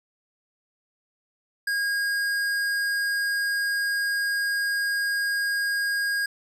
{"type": "tone with tanh clipping", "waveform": "sine", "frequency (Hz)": 1630, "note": "G#6", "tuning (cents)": -33, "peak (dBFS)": -25, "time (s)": [1.67, 6.26], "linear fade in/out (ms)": 5, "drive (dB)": 17, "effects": []}